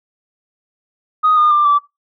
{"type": "tone with pitch steps", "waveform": "sine", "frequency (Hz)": [1248, 1218.1, 1188.9, 1160.4], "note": ["D#6", "D#6", "D6", "D6"], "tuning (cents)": [5, -37, 21, -21], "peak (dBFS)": -8, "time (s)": [1.23, 1.79], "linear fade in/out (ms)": 20, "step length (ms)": 140, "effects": ["noise-tail reverb RT60 0.2 s tail -19 dB re dry", "tanh soft clip ceiling -5 dBFS"]}